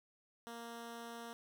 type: tone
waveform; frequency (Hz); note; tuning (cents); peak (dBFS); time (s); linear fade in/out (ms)
10% pulse; 233.1; A#3; 0; -38; 0.47-1.33; 0
effects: none